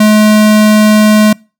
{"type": "tone", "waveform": "square", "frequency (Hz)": 213.2, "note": "G#3", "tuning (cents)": 46, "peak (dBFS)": -4, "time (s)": [0, 1.33], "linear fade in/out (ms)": 5, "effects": ["noise-tail reverb RT60 0.3 s tail -25 dB re dry"]}